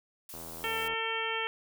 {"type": "noise", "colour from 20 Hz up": "blue", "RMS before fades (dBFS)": -45, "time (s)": [0.29, 0.88], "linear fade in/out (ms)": 2}
{"type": "click train", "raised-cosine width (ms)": 1, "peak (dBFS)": -32, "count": 50, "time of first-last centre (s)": [0.34, 0.935], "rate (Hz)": 82.4}
{"type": "harmonic tone", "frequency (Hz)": 449.6, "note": "A4", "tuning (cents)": 37, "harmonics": [1, 2, 3, 4, 5, 6, 7], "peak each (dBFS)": [-38, -38, -38, -38, -38, -38, -38], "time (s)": [0.64, 1.47], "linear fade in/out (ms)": 0}
{"effects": []}